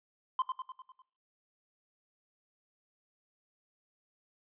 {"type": "tone with echo", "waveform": "triangle", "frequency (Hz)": 1038, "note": "C6", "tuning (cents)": -14, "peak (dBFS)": -25, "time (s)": [0.39, 0.42], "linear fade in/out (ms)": 2, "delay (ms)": 100, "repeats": 6, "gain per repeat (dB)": -5, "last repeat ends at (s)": 1.02, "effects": ["noise-tail reverb RT60 0.4 s tail -19 dB re dry", "resampled to 8000 Hz"]}